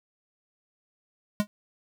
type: tone with exponential decay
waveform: square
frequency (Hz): 207.7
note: G#3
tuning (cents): 0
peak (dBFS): -18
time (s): 1.4-1.47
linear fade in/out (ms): 0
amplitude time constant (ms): 15
effects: none